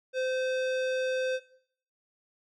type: tone with low-pass filter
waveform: square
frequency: 516 Hz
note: C5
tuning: 24 cents flat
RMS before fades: -30 dBFS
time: 0.13-1.4 s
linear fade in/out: 50 ms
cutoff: 4500 Hz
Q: 0.74
effects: noise-tail reverb RT60 0.6 s tail -17 dB re dry